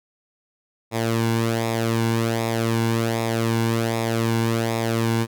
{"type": "tone with flanger", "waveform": "sawtooth", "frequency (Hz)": 114.4, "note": "A#2", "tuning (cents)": -32, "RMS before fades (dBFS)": -22, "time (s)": [0.91, 5.27], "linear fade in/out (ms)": 50, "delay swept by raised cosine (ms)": [0.66, 1.62], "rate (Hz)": 1.3, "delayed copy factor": -0.65, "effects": []}